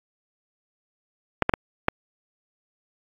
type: clicks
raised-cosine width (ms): 0.5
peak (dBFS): -3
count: 4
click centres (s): 1.423 / 1.494 / 1.538 / 1.884
effects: AAC 48 kbps